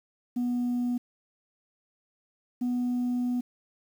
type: tone pair in turn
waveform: sine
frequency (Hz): 244.4 / 246.2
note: B3 / B3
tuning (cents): -18 / -5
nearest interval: unison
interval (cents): 13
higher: second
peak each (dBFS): -23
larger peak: neither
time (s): 0.36-0.98 / 2.61-3.41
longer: second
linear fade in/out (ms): 10
effects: tanh soft clip ceiling -24 dBFS + 9-bit